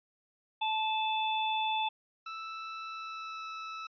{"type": "harmonic tone", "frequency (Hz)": 873, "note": "A5", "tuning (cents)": -14, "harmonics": [1, 3, 4], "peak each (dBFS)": [-30, -37, -36], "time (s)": [0.61, 1.89], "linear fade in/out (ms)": 10}
{"type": "tone with pitch glide", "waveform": "sawtooth", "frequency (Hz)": [1318.5, 1308.6], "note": ["E6", "E6"], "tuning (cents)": [0, -13], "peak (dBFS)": -35, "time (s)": [2.26, 3.87], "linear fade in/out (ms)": 5, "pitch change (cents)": -13, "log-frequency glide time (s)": [2.89, 3.45]}
{"effects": ["resampled to 11025 Hz"]}